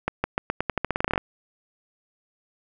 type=accelerating click train; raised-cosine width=0.5 ms; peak=-8 dBFS; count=17; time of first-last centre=0.08-1.178 s; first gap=160 ms; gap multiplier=0.87; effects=none